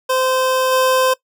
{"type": "tone with level steps", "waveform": "25% pulse", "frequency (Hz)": 517, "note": "C5", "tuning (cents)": -21, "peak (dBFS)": [-11, -9], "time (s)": [0.09, 1.14], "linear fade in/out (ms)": 10, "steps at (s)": 0.71, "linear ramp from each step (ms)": 20, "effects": ["noise-tail reverb RT60 0.1 s tail -21 dB re dry"]}